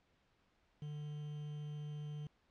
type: tone with quantisation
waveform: triangle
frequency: 148.8 Hz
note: D3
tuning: 23 cents sharp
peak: -40 dBFS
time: 0.82-2.27 s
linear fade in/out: 2 ms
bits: 10
effects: pink hiss -75 dBFS RMS until 2.5 s + low-pass 4000 Hz 12 dB/octave